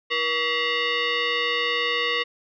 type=tone with frequency modulation; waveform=sine; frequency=479 Hz; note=A#4; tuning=47 cents sharp; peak=-21 dBFS; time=0.1-2.24 s; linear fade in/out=20 ms; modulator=806 Hz; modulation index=4; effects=none